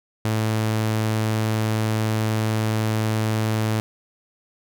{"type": "tone", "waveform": "sawtooth", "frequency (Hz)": 109.5, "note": "A2", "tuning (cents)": -8, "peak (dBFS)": -16, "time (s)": [0.25, 3.8], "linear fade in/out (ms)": 0, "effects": []}